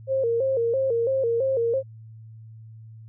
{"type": "tone with vibrato", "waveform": "sine", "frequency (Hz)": 497.7, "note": "B4", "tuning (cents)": 13, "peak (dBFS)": -20, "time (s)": [0.07, 1.83], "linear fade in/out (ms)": 50, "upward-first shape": "square", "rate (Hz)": 3, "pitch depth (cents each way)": 120, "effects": ["added 111 Hz sine -41 dBFS peak until 3.08 s"]}